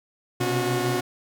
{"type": "tone cluster", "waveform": "sawtooth", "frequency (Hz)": [124.5, 130.6, 282, 362.7], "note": ["B2", "C3", "C#4", "F#4"], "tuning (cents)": [14, -3, 30, -34], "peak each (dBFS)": [-24, -27, -28, -21], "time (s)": [0.4, 1.01], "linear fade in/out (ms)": 10, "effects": []}